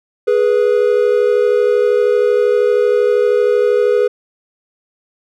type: tone pair together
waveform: triangle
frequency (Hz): 417.2 / 490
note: G#4 / B4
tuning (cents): +8 / -14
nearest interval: minor third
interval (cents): 278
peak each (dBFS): -11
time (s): 0.27-4.08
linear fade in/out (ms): 10
effects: none